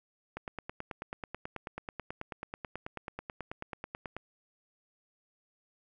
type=click train; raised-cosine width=0.5 ms; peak=-23 dBFS; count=36; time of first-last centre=0.37-4.166 s; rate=9.22 Hz; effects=none